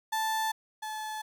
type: tone pair in turn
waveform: 35% pulse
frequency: 880 / 863.9 Hz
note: A5 / A5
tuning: 0 / -32 cents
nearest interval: unison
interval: 32 cents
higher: first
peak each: -26 / -33 dBFS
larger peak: first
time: 0.12-0.52 / 0.82-1.22 s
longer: neither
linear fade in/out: 10 ms
effects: none